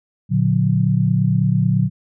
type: chord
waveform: sine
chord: Bb augmented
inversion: none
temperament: just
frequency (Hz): 116.54 / 145.68 / 182.1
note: Bb2 / D3 / F#3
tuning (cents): 0 / -14 / -27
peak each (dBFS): -18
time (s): 0.29-1.9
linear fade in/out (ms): 50
effects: none